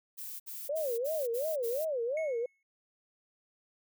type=noise bursts; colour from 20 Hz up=violet; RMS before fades=-42 dBFS; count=6; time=0.17-1.855 s; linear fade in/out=20 ms; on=230 ms; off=61 ms
type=tone with vibrato; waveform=sine; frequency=544 Hz; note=C#5; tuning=33 cents flat; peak=-30 dBFS; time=0.69-2.46 s; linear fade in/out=5 ms; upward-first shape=sine; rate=2.8 Hz; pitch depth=290 cents each way
type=tone with exponential decay; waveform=triangle; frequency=2190 Hz; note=C#7; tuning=22 cents flat; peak=-37 dBFS; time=2.17-2.63 s; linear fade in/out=2 ms; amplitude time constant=100 ms
effects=none